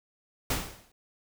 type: noise with exponential decay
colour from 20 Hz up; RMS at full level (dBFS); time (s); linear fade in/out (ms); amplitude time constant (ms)
pink; -26; 0.5-0.92; 5; 91
effects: none